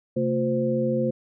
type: tone cluster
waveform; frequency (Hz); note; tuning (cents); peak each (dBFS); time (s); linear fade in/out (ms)
sine; 133.2 / 226.7 / 355 / 518; C3 / A#3 / F4 / C5; +31 / -48 / +28 / -17; -29 / -25 / -29 / -25; 0.16-1.11; 10
effects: none